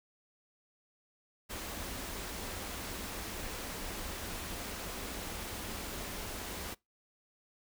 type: band-stop noise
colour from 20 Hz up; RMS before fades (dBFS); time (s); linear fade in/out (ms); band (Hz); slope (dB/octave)
pink; -41; 1.49-6.75; 20; 110 to 160; 96
effects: noise-tail reverb RT60 0.2 s tail -24 dB re dry